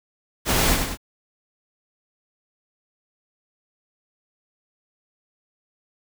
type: noise with echo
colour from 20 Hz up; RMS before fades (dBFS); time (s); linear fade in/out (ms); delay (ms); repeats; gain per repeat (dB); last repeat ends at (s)
pink; -20; 0.45-0.78; 50; 97; 2; -5; 0.974
effects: none